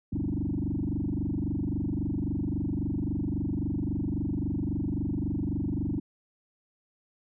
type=tone with frequency modulation; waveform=sine; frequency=189.1 Hz; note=F#3; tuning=38 cents sharp; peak=-26 dBFS; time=0.12-6 s; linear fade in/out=10 ms; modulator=23.7 Hz; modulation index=5.4; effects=tanh soft clip ceiling -22 dBFS